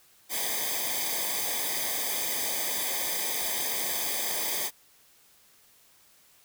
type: noise with comb filter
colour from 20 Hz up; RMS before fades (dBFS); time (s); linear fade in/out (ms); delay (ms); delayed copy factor
white; -30; 0.29-4.71; 50; 0.72; -0.9
effects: white hiss -60 dBFS RMS until 6.44 s